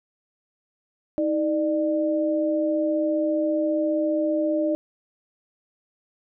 sine tone pair together, 316.8 / 598 Hz, D#4 / D5, +31 / +31 cents, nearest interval major seventh, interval 1100 cents, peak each -23 dBFS, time 1.18-4.75 s, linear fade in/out 0 ms, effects none

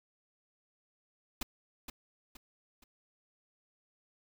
pink noise with echo, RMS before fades -35 dBFS, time 1.41-1.43 s, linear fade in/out 5 ms, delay 470 ms, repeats 3, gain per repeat -8 dB, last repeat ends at 2.84 s, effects none

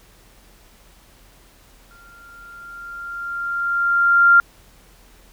sine tone with exponential growth, 1391 Hz, F6, 7 cents flat, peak -7 dBFS, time 1.91-4.4 s, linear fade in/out 1 ms, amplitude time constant 540 ms, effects added 42 Hz sine -52 dBFS peak until 5.32 s + pink hiss -52 dBFS RMS until 5.32 s

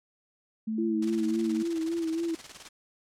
sine tone with pitch glide, 220 to 225 Hz, A3 to A3, 0 to +39 cents, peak -28 dBFS, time 0.67-1.63 s, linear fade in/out 10 ms, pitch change +39 cents, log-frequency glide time 1.08-1.42 s
sine tone with vibrato, 329.6 Hz, E4, in tune, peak -27 dBFS, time 0.78-2.35 s, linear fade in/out 5 ms, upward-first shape sine, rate 3.6 Hz, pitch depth 46 cents each way
white noise with tremolo, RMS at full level -42 dBFS, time 1.02-2.69 s, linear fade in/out 5 ms, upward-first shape square, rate 19 Hz, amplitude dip 60%
effects low-pass 7000 Hz 12 dB/octave

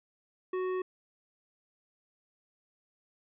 sine tone with hard clipping, 370 Hz, F#4, in tune, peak -32 dBFS, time 0.53-0.82 s, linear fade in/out 5 ms, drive 11 dB, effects resampled to 8000 Hz

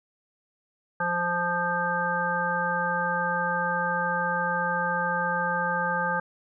harmonic tone, 174.61 Hz, F3, in tune, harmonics 1 / 3 / 5 / 7 / 9, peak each -34 / -32 / -29 / -31 / -28 dBFS, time 1-6.2 s, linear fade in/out 5 ms, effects none

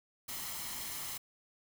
white noise with comb filter, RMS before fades -41 dBFS, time 0.28-1.18 s, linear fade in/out 10 ms, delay 0.97 ms, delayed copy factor +0.5, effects none

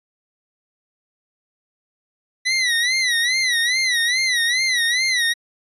25% pulse tone with vibrato, 1973 Hz, B6, 2 cents flat, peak -13 dBFS, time 2.45-5.34 s, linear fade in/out 20 ms, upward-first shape sine, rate 2.4 Hz, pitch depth 120 cents each way, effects resampled to 24000 Hz

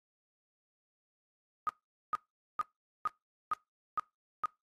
sine tone bursts, 1244.5 Hz, D#6, in tune, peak -28 dBFS, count 7, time 1.67-4.457 s, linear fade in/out 0 ms, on 21 ms, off 440 ms, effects noise-tail reverb RT60 0.2 s tail -21 dB re dry + AAC 32 kbps

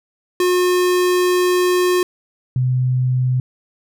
square / sine tone pair in turn, 360 / 127.28 Hz, F#4 / C3, -47 / -47 cents, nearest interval octave + tritone, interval 1800 cents, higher first, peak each -14 dBFS, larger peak neither, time 0.4-2.03 / 2.56-3.4 s, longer first, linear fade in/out 2 ms, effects none

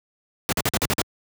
pink noise bursts, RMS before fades -21 dBFS, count 7, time 0.49-1.017 s, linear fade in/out 0 ms, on 35 ms, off 47 ms, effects high-pass 80 Hz 12 dB/octave

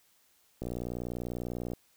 click train, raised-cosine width 2 ms, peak -23 dBFS, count 68, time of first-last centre 0.62-1.735 s, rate 60.1 Hz, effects white hiss -67 dBFS RMS until 1.96 s

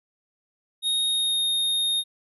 square tone with pitch glide, 3729 to 3699 Hz, A#7 to A#7, 0 to -14 cents, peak -22 dBFS, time 0.82-2.04 s, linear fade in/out 50 ms, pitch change -14 cents, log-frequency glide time 1.07-1.43 s, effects none

